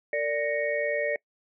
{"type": "tone cluster", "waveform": "sine", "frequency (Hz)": [455.8, 586, 1866, 2222], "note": ["A#4", "D5", "A#6", "C#7"], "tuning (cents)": [-39, -4, 1, 4], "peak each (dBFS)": [-32, -27, -32, -34], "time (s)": [0.13, 1.16], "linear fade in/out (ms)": 2, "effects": ["noise-tail reverb RT60 0.1 s tail -24 dB re dry"]}